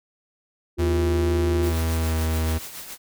sine tone, 350 Hz, F4, 4 cents sharp, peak -22 dBFS, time 0.77-1.73 s, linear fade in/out 50 ms
45% pulse tone with pitch glide, 81.3 to 80.04 Hz, E2 to D#2, -23 to +50 cents, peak -21 dBFS, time 0.78-2.59 s, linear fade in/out 20 ms, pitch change -27 cents, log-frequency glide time 1.99-2.18 s
white noise with tremolo, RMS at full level -35 dBFS, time 1.61-2.98 s, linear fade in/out 50 ms, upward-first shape triangle, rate 7 Hz, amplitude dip 55%
effects none

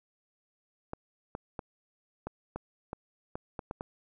clicks, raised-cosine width 1 ms, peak -22 dBFS, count 10, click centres 0.934 / 1.351 / 1.592 / 2.27 / 2.56 / 2.931 / 3.355 / 3.592 / 3.711 / 3.809 s, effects none

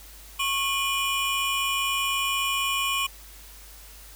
square tone cluster, 1099 / 2434 / 2971 Hz, C#6 / D#7 / F#7, -15 / -39 / +6 cents, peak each -29 dBFS, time 0.39-3.07 s, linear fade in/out 10 ms, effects added 50 Hz sine -47 dBFS peak until 4.15 s + white hiss -48 dBFS RMS until 4.15 s

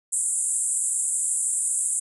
pink band-pass noise, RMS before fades -25 dBFS, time 0.12-2 s, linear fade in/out 10 ms, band 7500 to 10000 Hz, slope 96 dB/octave, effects none

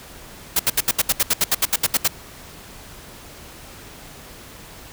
white noise bursts, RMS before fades -17 dBFS, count 15, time 0.56-2.078 s, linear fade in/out 5 ms, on 34 ms, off 72 ms, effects pink hiss -41 dBFS RMS until 4.92 s

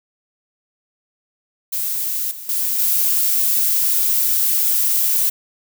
violet noise with level steps, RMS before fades -22 / -33 / -20 / -17 dBFS, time 1.72-5.3 s, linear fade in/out 10 ms, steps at 2.31 / 2.49 / 2.79 s, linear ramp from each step 2 ms, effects none

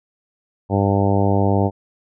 harmonic tone, 99.2 Hz, G2, 21 cents sharp, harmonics 1 / 2 / 3 / 4 / 5 / 6 / 7 / 8 / 9, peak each -18 / -21 / -23 / -24 / -25 / -26 / -26 / -27 / -28 dBFS, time 0.69-1.71 s, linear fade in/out 50 ms, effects none

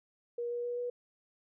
sine tone with pitch steps, 476.4 / 480 / 483.6 / 487.3 Hz, A#4 / B4 / B4 / B4, +38 / -49 / -36 / -23 cents, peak -33 dBFS, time 0.38-0.9 s, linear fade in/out 5 ms, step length 130 ms, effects none

